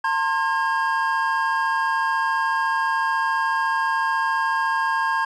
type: tone cluster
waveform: triangle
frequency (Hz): 904 / 1058 / 1623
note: A5 / C6 / G#6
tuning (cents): +47 / +19 / -40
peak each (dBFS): -22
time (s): 0.04-5.25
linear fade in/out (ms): 5
effects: resampled to 24000 Hz